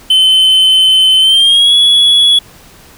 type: tone with pitch glide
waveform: triangle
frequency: 3061 to 3377 Hz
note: G7 to G#7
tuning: -42 to +28 cents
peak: -3 dBFS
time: 0.1-2.39 s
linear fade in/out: 5 ms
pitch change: +170 cents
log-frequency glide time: 1.2-1.75 s
effects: pink hiss -39 dBFS RMS until 2.97 s